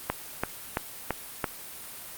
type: click train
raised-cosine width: 0.5 ms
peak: -10 dBFS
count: 5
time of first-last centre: 0.1-1.442 s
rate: 2.98 Hz
effects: white hiss -42 dBFS RMS until 2.17 s + Opus 32 kbps